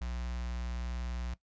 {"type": "tone with notch filter", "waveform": "square", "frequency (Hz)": 60.4, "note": "B1", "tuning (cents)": -38, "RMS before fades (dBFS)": -37, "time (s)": [0.01, 1.34], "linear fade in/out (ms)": 5, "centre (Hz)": 370, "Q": 0.98, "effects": ["noise-tail reverb RT60 0.1 s tail -17 dB re dry", "resampled to 16000 Hz"]}